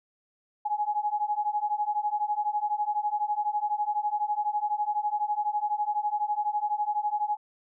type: beating tone pair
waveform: sine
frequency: 830.6 / 842.6 Hz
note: G#5 / G#5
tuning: 0 / +25 cents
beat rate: 12 Hz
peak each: -29 / -28 dBFS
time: 0.65-7.37 s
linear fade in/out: 10 ms
effects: none